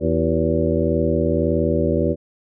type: harmonic tone with a mistuned harmonic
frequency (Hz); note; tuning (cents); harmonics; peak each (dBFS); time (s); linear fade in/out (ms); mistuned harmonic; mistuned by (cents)
81.7; E2; -15; 1 / 2 / 3 / 4 / 5 / 6 / 7; -24 / -24 / -24 / -24 / -24 / -24 / -24; 0-2.16; 50; 5; -98
effects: none